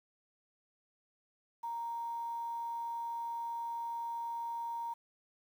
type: tone with quantisation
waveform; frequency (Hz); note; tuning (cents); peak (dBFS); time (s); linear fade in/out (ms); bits
sine; 932.3; A#5; 0; -36; 1.63-4.94; 10; 10
effects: none